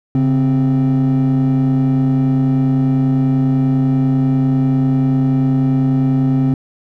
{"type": "tone pair together", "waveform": "triangle", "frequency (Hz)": [138.59, 262.1], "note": ["C#3", "C4"], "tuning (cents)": [0, 3], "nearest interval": "major seventh", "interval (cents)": 1103, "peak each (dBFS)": -11, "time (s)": [0.15, 6.54], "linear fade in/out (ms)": 2, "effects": ["tanh soft clip ceiling -6 dBFS"]}